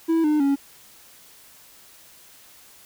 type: tone with pitch steps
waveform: triangle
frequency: 327.5 / 302.1 / 278.6 Hz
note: E4 / D4 / C#4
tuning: -11 / +49 / +9 cents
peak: -15 dBFS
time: 0.08-0.56 s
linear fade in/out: 20 ms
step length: 160 ms
effects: white hiss -50 dBFS RMS until 2.85 s